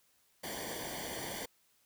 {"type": "noise with comb filter", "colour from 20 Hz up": "pink", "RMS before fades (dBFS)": -41, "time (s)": [0.43, 1.46], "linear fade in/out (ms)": 10, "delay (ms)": 0.76, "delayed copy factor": -0.9, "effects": ["white hiss -71 dBFS RMS until 1.85 s"]}